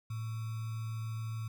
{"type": "tone with sample-and-hold", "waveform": "sine", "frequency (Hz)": 111.6, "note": "A2", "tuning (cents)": 25, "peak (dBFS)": -35, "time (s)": [0.1, 1.48], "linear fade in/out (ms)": 5, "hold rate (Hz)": 1225, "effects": []}